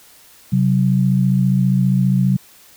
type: tone pair together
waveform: sine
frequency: 132.58 / 187.5 Hz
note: C3 / F#3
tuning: +23 / +23 cents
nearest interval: tritone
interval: 600 cents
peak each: -15 dBFS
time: 0.52-2.37 s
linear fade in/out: 10 ms
effects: white hiss -47 dBFS RMS until 2.76 s